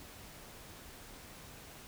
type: silence
effects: pink hiss -52 dBFS RMS until 1.87 s